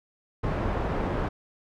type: low-pass noise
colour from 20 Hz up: pink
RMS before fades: -28 dBFS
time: 0.43-1.29 s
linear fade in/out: 10 ms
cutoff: 1200 Hz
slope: 12 dB/octave
effects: none